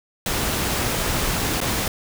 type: noise with dropouts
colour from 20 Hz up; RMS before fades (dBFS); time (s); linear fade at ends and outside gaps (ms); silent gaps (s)
pink; -23; 0.26-1.88; 2; 1.604-1.613
effects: none